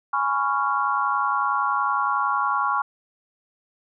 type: chord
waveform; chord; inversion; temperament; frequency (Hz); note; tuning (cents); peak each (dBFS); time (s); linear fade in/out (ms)
sine; C# dominant seventh; second; just; 831.5 / 997.9 / 1108.7 / 1385.9; G#5 / B5 / C#6 / E#6; +2 / +18 / 0 / -14; -27 / -28 / -23 / -26; 0.13-2.82; 5
effects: none